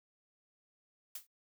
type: noise with exponential decay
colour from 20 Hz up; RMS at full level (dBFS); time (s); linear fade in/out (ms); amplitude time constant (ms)
blue; -38; 1.15-1.27; 5; 26
effects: noise-tail reverb RT60 0.1 s tail -25 dB re dry